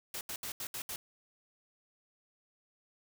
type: noise bursts at uneven times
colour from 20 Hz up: white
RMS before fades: -40 dBFS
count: 6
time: 0.14-0.21 / 0.29-0.36 / 0.43-0.52 / 0.6-0.67 / 0.74-0.82 / 0.89-0.96 s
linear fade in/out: 2 ms
effects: none

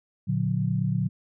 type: chord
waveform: sine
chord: Bb augmented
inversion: none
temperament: just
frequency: 116.54 / 145.68 / 182.1 Hz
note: Bb2 / D3 / F#3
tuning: 0 / -14 / -27 cents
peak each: -27 dBFS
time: 0.27-1.09 s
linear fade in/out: 20 ms
effects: none

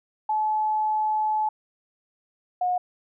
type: tone pair in turn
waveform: sine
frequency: 860 / 723.2 Hz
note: A5 / F#5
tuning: -40 / -40 cents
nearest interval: minor third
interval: 300 cents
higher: first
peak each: -21 dBFS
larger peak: neither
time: 0.29-1.49 / 2.61-2.78 s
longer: first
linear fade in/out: 5 ms
effects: none

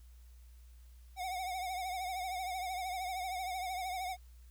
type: tone with vibrato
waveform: square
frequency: 740 Hz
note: F#5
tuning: in tune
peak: -37 dBFS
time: 1.16-4.17 s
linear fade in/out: 50 ms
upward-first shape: triangle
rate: 13 Hz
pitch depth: 82 cents each way
effects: added 60 Hz sine -53 dBFS peak until 4.5 s + white hiss -70 dBFS RMS until 4.5 s

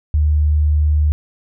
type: tone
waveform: sine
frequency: 75.3 Hz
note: D2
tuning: 44 cents sharp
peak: -11 dBFS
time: 0.14-1.12 s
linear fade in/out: 0 ms
effects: none

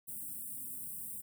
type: band-stop noise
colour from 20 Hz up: white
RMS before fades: -43 dBFS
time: 0.07-1.22 s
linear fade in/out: 20 ms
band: 290 to 8100 Hz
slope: 96 dB/octave
effects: high-pass 100 Hz 12 dB/octave

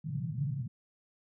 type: band-pass noise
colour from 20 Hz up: white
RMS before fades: -35 dBFS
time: 0.04-0.68 s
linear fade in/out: 10 ms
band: 120 to 160 Hz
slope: 48 dB/octave
effects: none

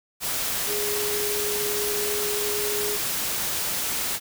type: tone in noise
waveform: sine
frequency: 415.3 Hz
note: G#4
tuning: in tune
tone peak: -28 dBFS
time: 0.66-2.99 s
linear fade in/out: 50 ms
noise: white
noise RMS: -27 dBFS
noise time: 0.2-4.2 s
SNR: -4 dB
effects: none

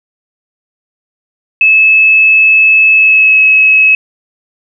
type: tone with pitch glide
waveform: sine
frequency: 2600 to 2573 Hz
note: E7 to E7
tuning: -24 to -43 cents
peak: -3 dBFS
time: 1.61-3.95 s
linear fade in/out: 2 ms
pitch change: -19 cents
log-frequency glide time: 2.94-3.4 s
effects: none

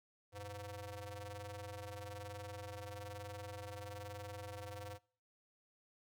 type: ring-modulated tone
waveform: sawtooth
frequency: 207.7 Hz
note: G#3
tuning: in tune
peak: -39 dBFS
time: 0.32-4.99 s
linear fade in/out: 50 ms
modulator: 301 Hz
effects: noise-tail reverb RT60 0.5 s tail -24 dB re dry

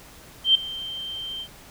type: tone with ADSR envelope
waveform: sine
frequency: 3136 Hz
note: G7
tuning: in tune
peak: -11 dBFS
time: 0.44-1.48 s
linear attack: 110 ms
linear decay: 5 ms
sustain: -19 dB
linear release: 69 ms
effects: pink hiss -47 dBFS RMS until 1.7 s

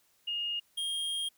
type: tone pair in turn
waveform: sine / square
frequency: 2847 / 3232 Hz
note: F7 / G#7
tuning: +33 / -48 cents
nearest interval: major second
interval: 219 cents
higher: second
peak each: -31 / -32 dBFS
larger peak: first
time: 0.27-0.6 / 0.77-1.29 s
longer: second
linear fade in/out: 10 ms
effects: white hiss -69 dBFS RMS until 1.37 s

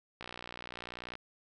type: click train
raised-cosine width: 0.3 ms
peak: -26 dBFS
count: 58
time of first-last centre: 0.21-1.154 s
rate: 60.4 Hz
effects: none

